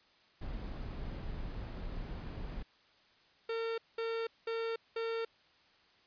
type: noise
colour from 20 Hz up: brown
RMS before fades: -41 dBFS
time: 0.41-2.63 s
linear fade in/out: 10 ms
type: tone bursts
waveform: 45% pulse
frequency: 455.3 Hz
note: A#4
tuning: 41 cents flat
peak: -34 dBFS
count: 4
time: 3.49-5.25 s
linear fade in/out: 5 ms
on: 290 ms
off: 200 ms
effects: white hiss -66 dBFS RMS until 6.06 s + resampled to 11025 Hz